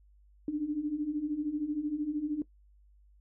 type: beating tone pair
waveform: sine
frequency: 289 / 302 Hz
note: D4 / D4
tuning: -28 / +48 cents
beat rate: 13 Hz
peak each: -35 / -31 dBFS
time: 0.48-2.42 s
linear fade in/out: 2 ms
effects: noise-tail reverb RT60 0.1 s tail -19 dB re dry + added 50 Hz sine -58 dBFS peak until 3.2 s